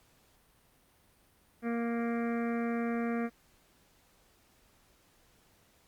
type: harmonic tone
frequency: 233.7 Hz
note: A#3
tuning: 5 cents sharp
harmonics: 1 / 2 / 3 / 5 / 6 / 7 / 8 / 9 / 10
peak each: -31 / -37 / -41 / -45 / -47 / -48 / -49 / -50 / -51 dBFS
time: 1.62-3.3 s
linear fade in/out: 50 ms
effects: pink hiss -66 dBFS RMS until 5.87 s + Opus 48 kbps